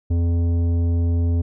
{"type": "tone with tanh clipping", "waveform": "sine", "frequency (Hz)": 85.1, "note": "F2", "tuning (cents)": -44, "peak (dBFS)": -18, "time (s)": [0.1, 1.42], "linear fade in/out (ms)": 10, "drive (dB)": 11, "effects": []}